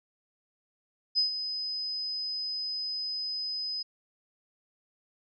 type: tone with ADSR envelope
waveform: sine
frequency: 5030 Hz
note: D#8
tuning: 18 cents sharp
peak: -21 dBFS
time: 1.15-3.83 s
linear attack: 31 ms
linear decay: 120 ms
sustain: -10 dB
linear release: 12 ms
effects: none